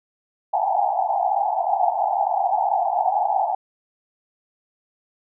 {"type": "band-pass noise", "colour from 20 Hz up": "white", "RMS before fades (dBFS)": -21, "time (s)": [0.53, 3.55], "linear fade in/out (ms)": 5, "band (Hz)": [690, 860], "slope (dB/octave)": 96, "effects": []}